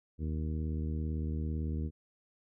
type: harmonic tone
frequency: 77.9 Hz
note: D#2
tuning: 3 cents sharp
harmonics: 1 / 2 / 3 / 4 / 5 / 6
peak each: -33 / -39 / -41 / -45 / -50 / -52 dBFS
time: 0.18-1.91 s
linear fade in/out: 50 ms
effects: none